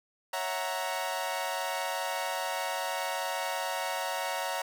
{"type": "chord", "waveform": "sawtooth", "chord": "F# dominant seventh", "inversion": "second", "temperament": "equal", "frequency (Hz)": [554.4, 659.3, 740, 932.3], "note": ["C#5", "E5", "F#5", "A#5"], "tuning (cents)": [0, 0, 0, 0], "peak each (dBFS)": [-34, -34, -33, -31], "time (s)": [0.33, 4.62], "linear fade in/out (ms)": 5, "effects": []}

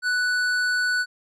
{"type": "tone", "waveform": "square", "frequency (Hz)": 1484, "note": "F#6", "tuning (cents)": 5, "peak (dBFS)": -21, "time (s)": [0.02, 1.06], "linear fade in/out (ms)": 50, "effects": ["low-pass 7000 Hz 12 dB/octave"]}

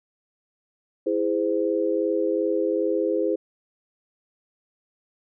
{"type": "chord", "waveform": "sine", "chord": "E augmented", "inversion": "none", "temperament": "just", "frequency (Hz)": [329.6, 412, 515], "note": ["E4", "G#4", "B#4"], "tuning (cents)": [0, -14, -28], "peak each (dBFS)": -25, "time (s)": [1.06, 3.36], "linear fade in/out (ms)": 10, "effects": []}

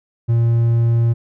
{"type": "tone", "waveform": "triangle", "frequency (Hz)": 116.54, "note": "A#2", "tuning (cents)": 0, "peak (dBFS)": -10, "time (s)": [0.28, 1.14], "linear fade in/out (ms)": 20, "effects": []}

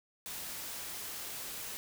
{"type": "noise", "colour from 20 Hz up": "white", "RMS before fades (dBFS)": -42, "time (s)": [0.26, 1.77], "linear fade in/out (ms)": 0, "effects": []}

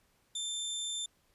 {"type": "tone", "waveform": "25% pulse", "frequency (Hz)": 3564, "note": "A7", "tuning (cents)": 22, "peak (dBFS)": -31, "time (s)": [0.35, 1.06], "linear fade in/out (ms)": 5, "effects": ["pink hiss -71 dBFS RMS until 1.34 s", "resampled to 32000 Hz"]}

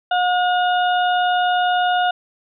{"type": "harmonic tone", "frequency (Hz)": 721, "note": "F#5", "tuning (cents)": -45, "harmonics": [1, 2, 4, 5], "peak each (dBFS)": [-16, -22, -28, -30], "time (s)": [0.11, 2.11], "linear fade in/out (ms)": 5, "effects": []}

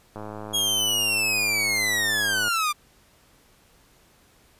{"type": "click train", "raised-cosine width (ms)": 1, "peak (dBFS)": -22, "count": 247, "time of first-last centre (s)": [0.16, 2.481], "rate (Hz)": 106}
{"type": "linear sweep", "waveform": "sawtooth", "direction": "down", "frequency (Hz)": [3307, 1174], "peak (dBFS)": -18, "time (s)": [0.53, 2.73], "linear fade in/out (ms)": 20}
{"effects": ["pink hiss -58 dBFS RMS until 4.59 s", "resampled to 32000 Hz"]}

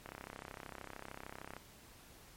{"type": "click train", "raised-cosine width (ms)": 0.5, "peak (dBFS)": -30, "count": 51, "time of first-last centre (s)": [0.06, 1.566], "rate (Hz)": 33.2, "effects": ["pink hiss -59 dBFS RMS until 2.36 s", "MP3 64 kbps"]}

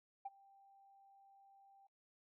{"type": "tone with ADSR envelope", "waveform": "sine", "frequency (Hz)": 787, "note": "G5", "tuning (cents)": 7, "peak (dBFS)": -39, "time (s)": [0.25, 1.87], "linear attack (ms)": 9, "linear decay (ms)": 30, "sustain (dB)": -24, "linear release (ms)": 4, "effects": ["noise-tail reverb RT60 0.1 s tail -17 dB re dry", "tanh soft clip ceiling -37 dBFS"]}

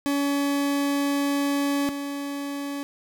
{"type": "tone pair in turn", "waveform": "40% pulse", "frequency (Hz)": [282.7, 282.7], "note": ["C#4", "C#4"], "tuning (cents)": [34, 34], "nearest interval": "unison", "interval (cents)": 0, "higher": "neither", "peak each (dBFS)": [-21, -28], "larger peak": "first", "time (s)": [[0.06, 1.89], [1.89, 2.83]], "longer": "first", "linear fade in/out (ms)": 0, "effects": []}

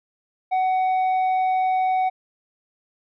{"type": "tone with tanh clipping", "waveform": "triangle", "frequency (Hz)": 748, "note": "F#5", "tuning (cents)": 19, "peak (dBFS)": -19, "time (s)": [0.51, 2.1], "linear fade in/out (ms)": 20, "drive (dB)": 9, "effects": []}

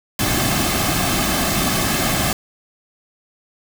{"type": "noise with comb filter", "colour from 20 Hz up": "pink", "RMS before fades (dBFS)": -19, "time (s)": [0.19, 2.33], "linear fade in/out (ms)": 2, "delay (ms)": 2.1, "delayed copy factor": -0.6, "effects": []}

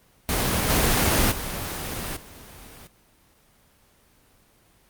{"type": "noise with level steps", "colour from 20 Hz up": "pink", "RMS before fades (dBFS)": [-23, -20, -30, -44], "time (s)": [0.29, 2.87], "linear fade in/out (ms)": 0, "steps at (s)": [0.69, 1.31, 2.16], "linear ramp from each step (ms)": 10, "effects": ["pink hiss -59 dBFS RMS until 4.89 s", "Opus 24 kbps"]}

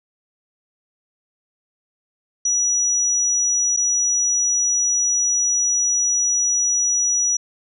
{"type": "tone with dropouts", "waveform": "sine", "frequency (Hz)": 5850, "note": "F#8", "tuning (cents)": -21, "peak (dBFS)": -16, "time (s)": [2.45, 7.37], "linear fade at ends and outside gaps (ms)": 5, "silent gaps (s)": [3.765, 3.771], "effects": []}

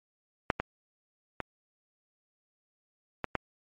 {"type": "clicks", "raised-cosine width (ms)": 0.5, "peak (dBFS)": [-8, -14, -17, -15, -12], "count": 5, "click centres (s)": [0.502, 0.6, 1.403, 3.243, 3.353], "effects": ["MP3 48 kbps"]}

